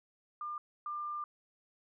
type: tone pair in turn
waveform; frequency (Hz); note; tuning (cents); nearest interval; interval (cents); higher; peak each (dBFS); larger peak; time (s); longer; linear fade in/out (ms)
sine; 1200 / 1195.6; D6 / D6; +37 / +31; unison; 6; first; -37 / -36; second; 0.41-0.58 / 0.86-1.24; second; 2
effects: none